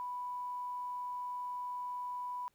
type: tone with quantisation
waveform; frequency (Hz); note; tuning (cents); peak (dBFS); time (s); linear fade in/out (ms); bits
sine; 987.8; B5; 0; -37; 0-2.48; 0; 11
effects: pink hiss -75 dBFS RMS until 2.54 s